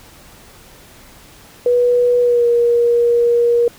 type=tone with pitch glide; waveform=sine; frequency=487.9 to 474.3 Hz; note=B4 to A#4; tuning=-21 to +30 cents; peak=-10 dBFS; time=1.66-3.68 s; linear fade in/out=2 ms; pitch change=-49 cents; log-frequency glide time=2.21-2.46 s; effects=pink hiss -43 dBFS RMS until 3.78 s